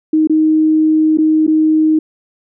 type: tone with dropouts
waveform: sine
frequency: 312.6 Hz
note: D#4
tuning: 8 cents sharp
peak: -8 dBFS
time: 0.13-1.99 s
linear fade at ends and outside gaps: 5 ms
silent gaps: 0.273-0.296 / 1.174-1.184 / 1.467-1.477 s
effects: none